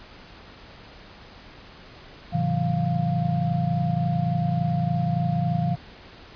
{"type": "tone cluster", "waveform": "sine", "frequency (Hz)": [106, 132.6, 163.5, 187, 701], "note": ["G#2", "C3", "E3", "F#3", "F5"], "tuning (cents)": [36, 23, -14, 19, 6], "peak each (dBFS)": [-31, -26, -24, -31, -30], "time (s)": [2.32, 5.76], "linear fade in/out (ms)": 20, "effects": ["pink hiss -46 dBFS RMS until 6.35 s", "resampled to 11025 Hz"]}